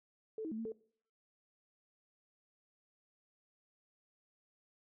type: tone with pitch steps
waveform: sine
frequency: 439.1 / 319.8 / 219.4 / 226.8 / 442.8 Hz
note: A4 / D#4 / A3 / A#3 / A4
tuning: -4 / +48 / -5 / -47 / +11 cents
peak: -38 dBFS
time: 0.38-0.72 s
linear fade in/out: 2 ms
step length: 68 ms
effects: noise-tail reverb RT60 0.5 s tail -20 dB re dry